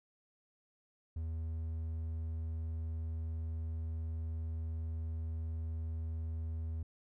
triangle tone, 80.7 Hz, E2, 36 cents flat, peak -34 dBFS, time 1.16-6.83 s, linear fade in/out 5 ms, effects none

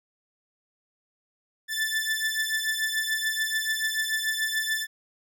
sawtooth beating tone pair, 1755 / 1761.9 Hz, A6 / A6, -5 / +2 cents, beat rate 6.9 Hz, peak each -25 dBFS, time 1.68-4.87 s, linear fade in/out 50 ms, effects none

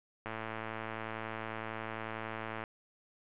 click train, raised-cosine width 0.5 ms, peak -24 dBFS, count 265, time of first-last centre 0.26-2.638 s, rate 111 Hz, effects resampled to 8000 Hz + 10-bit

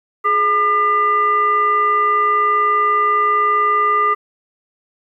sine tone with frequency modulation, 1205 Hz, D6, 44 cents sharp, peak -12 dBFS, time 0.24-4.15 s, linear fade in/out 20 ms, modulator 783 Hz, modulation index 0.57, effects 9-bit

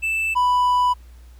triangle tone pair in turn, 2644 / 990.4 Hz, E7 / B5, +5 / +5 cents, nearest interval octave + perfect fourth, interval 1700 cents, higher first, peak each -18 / -13 dBFS, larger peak second, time 0.02-0.35 / 0.35-0.94 s, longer second, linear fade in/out 20 ms, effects added 60 Hz sine -41 dBFS peak until 1.39 s + pink hiss -57 dBFS RMS until 1.39 s

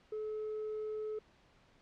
triangle tone with tanh clipping, 430.1 Hz, A4, 39 cents flat, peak -37 dBFS, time 0.12-1.19 s, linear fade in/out 5 ms, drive 6 dB, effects pink hiss -66 dBFS RMS until 1.81 s + low-pass 4000 Hz 12 dB/octave

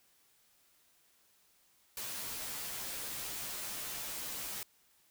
white noise with comb filter, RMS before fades -41 dBFS, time 1.97-4.63 s, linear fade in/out 2 ms, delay 12 ms, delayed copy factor -1, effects white hiss -69 dBFS RMS until 5.1 s

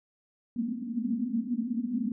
pink band-pass noise, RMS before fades -31 dBFS, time 0.56-2.12 s, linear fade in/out 2 ms, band 220 to 250 Hz, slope 96 dB/octave, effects none

